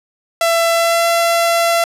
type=tone with pitch glide; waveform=sawtooth; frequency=670 to 677 Hz; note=E5 to E5; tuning=+28 to +46 cents; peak=-8 dBFS; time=0.41-1.84 s; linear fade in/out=2 ms; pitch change=+18 cents; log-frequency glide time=0.71-1.07 s; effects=resampled to 32000 Hz + 8-bit